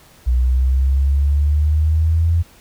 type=exponential sweep; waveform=sine; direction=up; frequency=60.9 to 85 Hz; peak=-12 dBFS; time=0.26-2.43 s; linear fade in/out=20 ms; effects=pink hiss -48 dBFS RMS until 2.6 s